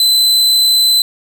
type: tone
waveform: 40% pulse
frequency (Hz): 4033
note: B7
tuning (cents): +36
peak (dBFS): -7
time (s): 0-1.02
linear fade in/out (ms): 2
effects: none